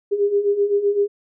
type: beating tone pair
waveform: sine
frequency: 400 / 407.8 Hz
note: G4 / G#4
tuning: +35 / -32 cents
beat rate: 7.8 Hz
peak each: -22 / -17 dBFS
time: 0.11-1.08 s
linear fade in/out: 20 ms
effects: none